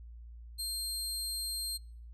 25% pulse tone, 4200 Hz, C8, 6 cents sharp, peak -30 dBFS, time 0.58-1.78 s, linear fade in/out 20 ms, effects noise-tail reverb RT60 0.5 s tail -24 dB re dry + added 58 Hz sine -46 dBFS peak until 2.13 s

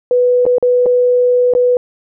sine tone with dropouts, 493.9 Hz, B4, in tune, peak -8 dBFS, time 0.11-1.77 s, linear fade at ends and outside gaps 1 ms, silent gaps 0.454-0.464 / 0.583-0.626 / 0.859-0.863 / 1.537-1.55 s, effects none

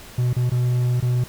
triangle tone with dropouts, 123.47 Hz, B2, in tune, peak -15 dBFS, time 0.18-1.24 s, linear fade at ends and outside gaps 5 ms, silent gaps 0.332-0.364 / 0.497-0.517 / 1.003-1.024 s, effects pink hiss -42 dBFS RMS until 1.28 s

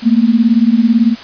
sine beating tone pair, 221 / 239 Hz, A3 / A#3, +8 / +43 cents, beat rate 18 Hz, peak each -10 dBFS, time 0.02-1.16 s, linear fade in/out 50 ms, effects white hiss -31 dBFS RMS until 1.23 s + resampled to 11025 Hz

